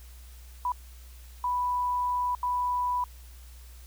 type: tone bursts at uneven times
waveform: sine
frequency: 987.8 Hz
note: B5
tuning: in tune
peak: -25 dBFS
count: 3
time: 0.65-0.72 / 1.44-2.35 / 2.43-3.04 s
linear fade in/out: 2 ms
effects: added 61 Hz sine -45 dBFS peak until 3.86 s + white hiss -56 dBFS RMS until 3.86 s